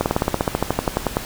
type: slowing click train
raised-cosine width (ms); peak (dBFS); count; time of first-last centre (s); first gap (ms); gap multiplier
1; -3; 17; 0.01-1.169; 49; 1.05
effects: pink hiss -32 dBFS RMS until 1.25 s